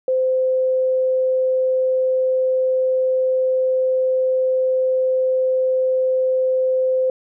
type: tone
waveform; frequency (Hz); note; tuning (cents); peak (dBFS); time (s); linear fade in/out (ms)
sine; 517; C5; -21; -15; 0.08-7.1; 2
effects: none